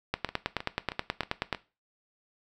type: two click trains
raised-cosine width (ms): 0.3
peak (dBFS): -11 / -20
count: 14 / 5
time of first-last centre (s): 0.14-1.527 / 0.29-1.548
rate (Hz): 9.37 / 3.18
effects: noise-tail reverb RT60 0.3 s tail -17 dB re dry